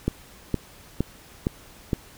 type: click train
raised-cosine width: 3 ms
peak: -9 dBFS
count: 5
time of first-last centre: 0.08-1.932 s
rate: 2.16 Hz
effects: pink hiss -49 dBFS RMS until 2.17 s